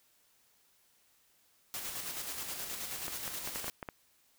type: noise with tremolo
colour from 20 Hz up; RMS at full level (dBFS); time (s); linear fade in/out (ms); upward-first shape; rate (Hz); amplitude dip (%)
white; -39; 1.74-3.7; 0; square; 9.4; 35
type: clicks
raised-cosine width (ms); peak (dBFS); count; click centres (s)
0.5; -24; 8; 3.081 / 3.278 / 3.475 / 3.559 / 3.644 / 3.681 / 3.828 / 3.888
effects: white hiss -69 dBFS RMS until 4.38 s